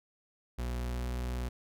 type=tone with pitch glide; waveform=40% pulse; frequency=60.5 to 61.38 Hz; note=B1 to B1; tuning=-35 to -10 cents; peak=-32 dBFS; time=0.58-1.49 s; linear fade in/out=10 ms; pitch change=+25 cents; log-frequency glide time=0.78-1.04 s; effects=none